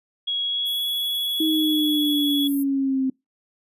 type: tone with pitch glide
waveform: sine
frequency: 3322 to 3372 Hz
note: G#7 to G#7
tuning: 0 to +26 cents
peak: -22 dBFS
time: 0.27-2.48 s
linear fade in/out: 10 ms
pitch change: +26 cents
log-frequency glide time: 0.44-0.82 s
type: high-pass noise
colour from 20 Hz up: pink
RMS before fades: -33 dBFS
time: 0.65-2.64 s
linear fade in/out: 20 ms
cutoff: 11000 Hz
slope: 48 dB/octave
type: linear sweep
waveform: sine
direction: down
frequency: 317.2 to 261.6 Hz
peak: -19 dBFS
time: 1.4-3.1 s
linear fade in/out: 5 ms
effects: noise-tail reverb RT60 0.2 s tail -26 dB re dry + resampled to 32000 Hz